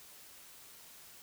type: silence
effects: white hiss -55 dBFS RMS until 1.22 s